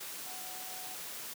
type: tone in noise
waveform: sine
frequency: 742 Hz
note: F#5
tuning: 5 cents sharp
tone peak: -50 dBFS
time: 0.26-0.95 s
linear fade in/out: 10 ms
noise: white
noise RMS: -43 dBFS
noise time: 0-1.34 s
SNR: -10 dB
effects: high-pass 150 Hz 12 dB/octave